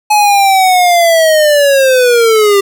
square linear sweep, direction down, 850 to 392 Hz, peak -6 dBFS, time 0.1-2.61 s, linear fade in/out 10 ms, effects none

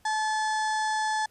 harmonic tone with a mistuned harmonic, 865 Hz, A5, 30 cents flat, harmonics 1 / 2 / 4 / 5 / 6 / 7 / 8 / 9 / 10, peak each -26 / -31 / -42 / -44 / -42 / -44 / -48 / -47 / -45 dBFS, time 0.05-1.26 s, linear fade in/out 5 ms, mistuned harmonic 6, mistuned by -16 cents, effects pink hiss -63 dBFS RMS until 1.3 s + resampled to 32000 Hz

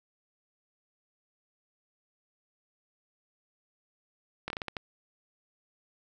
slowing click train, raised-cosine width 0.3 ms, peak -18 dBFS, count 7, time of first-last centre 4.48-4.768 s, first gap 22 ms, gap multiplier 1.31, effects none

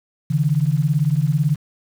sine beating tone pair, 140 / 158 Hz, C#3 / D#3, +18 / +27 cents, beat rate 18 Hz, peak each -18 dBFS, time 0.3-1.56 s, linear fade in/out 10 ms, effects 7-bit

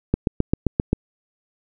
click train, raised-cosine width 3 ms, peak -4 dBFS, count 7, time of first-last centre 0.14-0.931 s, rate 7.59 Hz, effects none

